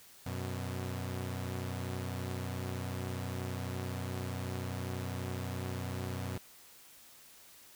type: tone pair together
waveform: sawtooth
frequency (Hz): 92.3 / 123.96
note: F#2 / B2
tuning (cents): -4 / +7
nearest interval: perfect fourth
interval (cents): 511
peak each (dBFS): -34 / -36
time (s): 0.26-6.38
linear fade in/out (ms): 5
effects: white hiss -57 dBFS RMS until 7.75 s